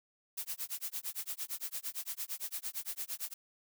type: noise with tremolo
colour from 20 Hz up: blue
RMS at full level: -37 dBFS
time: 0.37-3.34 s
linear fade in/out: 10 ms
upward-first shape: sine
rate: 8.8 Hz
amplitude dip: 100%
effects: none